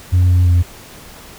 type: tone with pitch steps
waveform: sine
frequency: 90.3 / 89.4 / 87.6 Hz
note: F#2 / F2 / F2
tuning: -42 / +41 / +6 cents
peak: -6 dBFS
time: 0.12-0.63 s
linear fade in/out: 20 ms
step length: 170 ms
effects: tanh soft clip ceiling -7 dBFS + pink hiss -38 dBFS RMS until 1.38 s